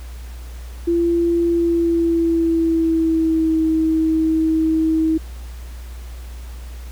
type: tone with pitch glide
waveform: sine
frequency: 340.2 to 319.3 Hz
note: F4 to D#4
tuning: -45 to +45 cents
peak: -14 dBFS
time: 0.87-5.18 s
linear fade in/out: 10 ms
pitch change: -110 cents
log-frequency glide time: 1.49-3.63 s
effects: added 60 Hz sine -30 dBFS peak until 6.91 s + pink hiss -45 dBFS RMS until 6.91 s